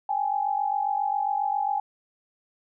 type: tone pair together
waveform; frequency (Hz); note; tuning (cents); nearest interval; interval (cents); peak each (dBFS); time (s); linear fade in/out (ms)
sine; 797 / 844.4; G5 / G#5; +28 / +29; minor second; 101; -26; 0.09-1.8; 5
effects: none